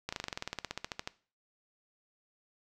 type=slowing click train; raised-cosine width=0.2 ms; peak=-18 dBFS; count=19; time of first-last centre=0.09-1.075 s; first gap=35 ms; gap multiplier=1.05; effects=noise-tail reverb RT60 0.4 s tail -19 dB re dry